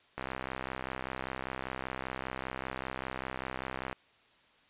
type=click train; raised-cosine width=0.5 ms; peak=-21 dBFS; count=245; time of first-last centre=0.18-3.928 s; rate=65.1 Hz; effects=white hiss -64 dBFS RMS until 4.69 s + resampled to 8000 Hz